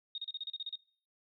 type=tone bursts; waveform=sine; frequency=3716 Hz; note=A#7; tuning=6 cents flat; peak=-36 dBFS; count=10; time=0.15-0.756 s; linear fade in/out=2 ms; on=30 ms; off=34 ms; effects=noise-tail reverb RT60 0.6 s tail -25 dB re dry